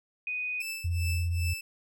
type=tone; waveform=sine; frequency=2489 Hz; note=D#7; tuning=in tune; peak=-30 dBFS; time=0.27-0.62 s; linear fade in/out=2 ms
type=tone with tremolo; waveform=sawtooth; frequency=2637 Hz; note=E7; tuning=in tune; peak=-29 dBFS; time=0.6-1.61 s; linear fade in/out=5 ms; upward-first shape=triangle; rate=2.5 Hz; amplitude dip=95%
type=tone with vibrato; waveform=sine; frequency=86.3 Hz; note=F2; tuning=20 cents flat; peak=-26 dBFS; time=0.84-1.54 s; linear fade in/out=10 ms; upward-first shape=sine; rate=17 Hz; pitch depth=42 cents each way
effects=none